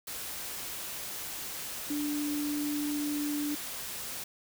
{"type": "tone in noise", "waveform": "sine", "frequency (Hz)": 293.7, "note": "D4", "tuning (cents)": 0, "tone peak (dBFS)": -30, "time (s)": [1.9, 3.55], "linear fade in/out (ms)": 5, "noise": "white", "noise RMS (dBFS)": -39, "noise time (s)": [0.07, 4.24], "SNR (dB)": 6, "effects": []}